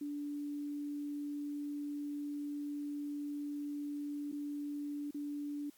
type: tone with dropouts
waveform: sine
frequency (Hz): 290.6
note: D4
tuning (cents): -18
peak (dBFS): -37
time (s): 0.01-5.7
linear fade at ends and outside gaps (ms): 5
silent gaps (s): 4.317-4.325 / 5.109-5.144
effects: white hiss -66 dBFS RMS until 5.77 s + MP3 96 kbps